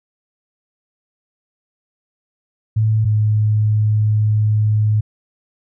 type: tone pair in turn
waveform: sine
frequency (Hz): 109.3 / 106.93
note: A2 / A2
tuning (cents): -11 / -49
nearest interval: unison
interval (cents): 38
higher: first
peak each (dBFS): -12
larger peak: neither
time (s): 2.76-3.05 / 3.05-5.01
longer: second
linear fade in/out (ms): 10
effects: none